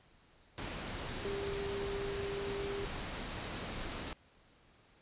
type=tone in noise; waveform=sine; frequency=398.9 Hz; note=G4; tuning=30 cents sharp; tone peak=-37 dBFS; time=1.25-2.85 s; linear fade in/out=0 ms; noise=pink; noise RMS=-41 dBFS; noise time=0.58-4.13 s; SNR=+1 dB; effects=pink hiss -65 dBFS RMS until 5.01 s + resampled to 8000 Hz